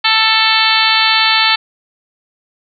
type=harmonic tone; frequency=441.8 Hz; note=A4; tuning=7 cents sharp; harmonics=2 / 3 / 4 / 5 / 6 / 7 / 8 / 9 / 10; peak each=-18 / -18 / -18 / -18 / -18 / -18 / -18 / -18 / -18 dBFS; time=0.04-1.56 s; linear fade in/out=10 ms; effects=none